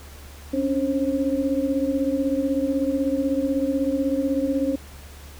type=tone cluster; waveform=sine; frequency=270.4 / 286.5 / 534 Hz; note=C#4 / D4 / C5; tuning=-43 / -43 / +35 cents; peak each=-24 / -24 / -26 dBFS; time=0.53-4.76 s; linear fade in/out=10 ms; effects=added 72 Hz sine -41 dBFS peak until 5.39 s + pink hiss -46 dBFS RMS until 5.39 s